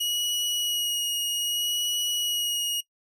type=tone with vibrato; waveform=sawtooth; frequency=2900 Hz; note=F#7; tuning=35 cents flat; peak=-22 dBFS; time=0-2.81 s; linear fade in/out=10 ms; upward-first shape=sine; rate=0.63 Hz; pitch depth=14 cents each way; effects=noise-tail reverb RT60 0.1 s tail -21 dB re dry